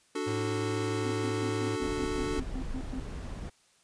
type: chord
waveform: square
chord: D major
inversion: none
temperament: equal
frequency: 293.7 / 370 / 440 Hz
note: D4 / F#4 / A4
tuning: 0 / 0 / 0 cents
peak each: -36 dBFS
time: 0.15-2.4 s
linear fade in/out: 5 ms
type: tone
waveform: square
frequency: 107.2 Hz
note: A2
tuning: 45 cents flat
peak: -34 dBFS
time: 0.26-1.77 s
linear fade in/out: 20 ms
type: tone bursts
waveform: triangle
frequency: 260 Hz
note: C4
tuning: 11 cents flat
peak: -33 dBFS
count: 11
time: 1.05-2.998 s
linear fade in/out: 0 ms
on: 68 ms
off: 120 ms
type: noise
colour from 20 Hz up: brown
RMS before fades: -37 dBFS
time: 1.81-3.5 s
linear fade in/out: 10 ms
effects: white hiss -65 dBFS RMS until 3.83 s + resampled to 22050 Hz